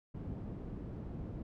white low-pass noise, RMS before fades -43 dBFS, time 0.14-1.43 s, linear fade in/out 10 ms, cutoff 200 Hz, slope 12 dB/octave, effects none

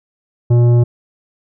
sine tone with tanh clipping, 120 Hz, B2, 49 cents flat, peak -9 dBFS, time 0.5-0.84 s, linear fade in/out 10 ms, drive 11 dB, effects none

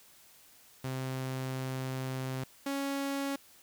sawtooth tone pair in turn, 130.81 / 277.2 Hz, C3 / C#4, 0 / 0 cents, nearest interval octave + minor second, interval 1300 cents, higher second, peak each -30 / -28 dBFS, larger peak second, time 0.84-2.44 / 2.66-3.36 s, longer first, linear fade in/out 5 ms, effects white hiss -59 dBFS RMS until 3.62 s

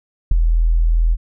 sine tone with ADSR envelope, 41.2 Hz, E1, in tune, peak -5 dBFS, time 0.31-1.17 s, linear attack 6 ms, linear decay 4 ms, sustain -6 dB, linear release 42 ms, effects none

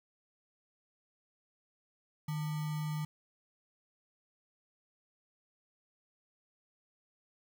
sine tone with sample-and-hold, 153 Hz, D#3, 29 cents flat, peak -33 dBFS, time 2.28-3.05 s, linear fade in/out 5 ms, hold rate 1050 Hz, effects none

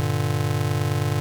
square chord, G minor, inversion none, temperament just, 98 / 117.6 / 147 Hz, G2 / Bb2 / D3, 0 / +16 / +2 cents, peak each -26 dBFS, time 0-1.2 s, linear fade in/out 0 ms, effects none

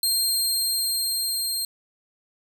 20% pulse tone with level ramp, 4194 Hz, C8, 3 cents sharp, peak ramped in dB -14 to -19 dBFS, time 0.03-1.65 s, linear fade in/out 2 ms, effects none

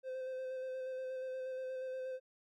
triangle tone with vibrato, 518 Hz, C5, 17 cents flat, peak -37 dBFS, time 0.03-2.2 s, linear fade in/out 50 ms, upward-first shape square, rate 8.4 Hz, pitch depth 14 cents each way, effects none

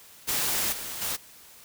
white noise with level steps, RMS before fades -27 / -36 / -30 dBFS, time 0.27-1.17 s, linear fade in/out 20 ms, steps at 0.72 / 1.01 s, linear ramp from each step 10 ms, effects white hiss -51 dBFS RMS until 1.64 s

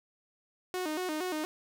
sawtooth tone with vibrato, 335.9 Hz, E4, 33 cents sharp, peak -28 dBFS, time 0.74-1.45 s, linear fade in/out 0 ms, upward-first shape square, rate 4.3 Hz, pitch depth 150 cents each way, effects none

